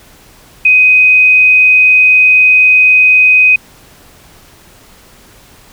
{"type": "tone", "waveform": "sine", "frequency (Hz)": 2508, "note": "D#7", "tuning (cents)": 13, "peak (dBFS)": -3, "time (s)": [0.65, 3.56], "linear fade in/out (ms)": 5, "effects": ["pink hiss -41 dBFS RMS until 5.72 s"]}